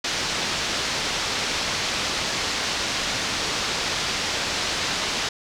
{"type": "low-pass noise", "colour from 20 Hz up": "white", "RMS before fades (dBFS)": -26, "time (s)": [0.04, 5.29], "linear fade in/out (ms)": 5, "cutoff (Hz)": 5700, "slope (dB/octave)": 24, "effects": []}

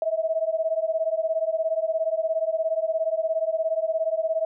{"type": "beating tone pair", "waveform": "sine", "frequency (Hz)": [637, 654], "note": ["D#5", "E5"], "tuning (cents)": [41, -14], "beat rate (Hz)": 17, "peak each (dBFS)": -25, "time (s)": [0.02, 4.45], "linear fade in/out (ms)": 2, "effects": []}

